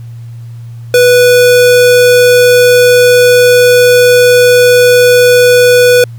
square tone, 492.2 Hz, B4, 6 cents flat, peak -3 dBFS, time 0.94-6.04 s, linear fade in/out 2 ms, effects added 117 Hz sine -23 dBFS peak until 6.18 s + pink hiss -47 dBFS RMS until 6.18 s

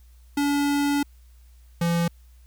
square tone pair in turn, 286 / 170.06 Hz, D4 / F3, -46 / -46 cents, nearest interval major sixth, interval 900 cents, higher first, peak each -21 dBFS, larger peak neither, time 0.37-1.03 / 1.81-2.08 s, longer first, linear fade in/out 5 ms, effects added 60 Hz sine -48 dBFS peak until 2.46 s + white hiss -64 dBFS RMS until 2.46 s

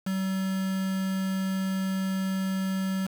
triangle tone with quantisation, 190.7 Hz, G3, 47 cents flat, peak -24 dBFS, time 0.06-3.07 s, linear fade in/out 10 ms, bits 6, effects none

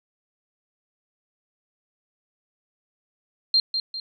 sine tone with echo, 4186 Hz, C8, in tune, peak -15 dBFS, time 3.54-3.6 s, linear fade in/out 2 ms, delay 200 ms, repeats 2, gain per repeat -7 dB, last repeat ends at 4 s, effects none

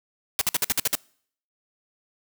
white noise bursts, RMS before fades -22 dBFS, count 8, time 0.39-0.952 s, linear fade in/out 0 ms, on 23 ms, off 54 ms, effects noise-tail reverb RT60 0.6 s tail -26 dB re dry

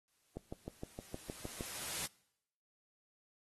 white noise with exponential growth, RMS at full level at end -38 dBFS, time 0.08-2.06 s, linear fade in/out 0 ms, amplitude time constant 430 ms
click train, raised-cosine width 2 ms, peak -28 dBFS, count 9, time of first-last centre 0.37-1.608 s, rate 6.46 Hz
effects noise-tail reverb RT60 0.8 s tail -24 dB re dry + AAC 32 kbps

